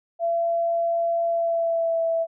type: tone with pitch glide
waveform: sine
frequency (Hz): 676 to 660.6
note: E5 to E5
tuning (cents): +43 to +4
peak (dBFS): -20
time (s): 0.19-2.27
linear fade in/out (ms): 50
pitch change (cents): -39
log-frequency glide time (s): 1.27-2.01
effects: none